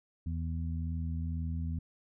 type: harmonic tone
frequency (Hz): 82.1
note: E2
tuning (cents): -6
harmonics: 1 / 2 / 3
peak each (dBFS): -33 / -39 / -43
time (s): 0.26-1.79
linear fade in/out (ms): 5
effects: none